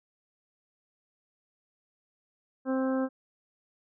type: harmonic tone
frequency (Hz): 262.6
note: C4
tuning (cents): +6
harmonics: 1 / 2 / 3 / 4 / 5 / 6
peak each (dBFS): -27 / -31 / -41 / -42 / -42 / -44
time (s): 2.65-3.09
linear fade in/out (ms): 50
effects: none